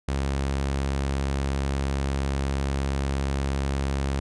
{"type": "tone", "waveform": "sawtooth", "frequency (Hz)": 68.5, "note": "C#2", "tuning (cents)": -20, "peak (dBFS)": -20, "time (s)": [0.08, 4.2], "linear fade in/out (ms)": 5, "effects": ["resampled to 22050 Hz"]}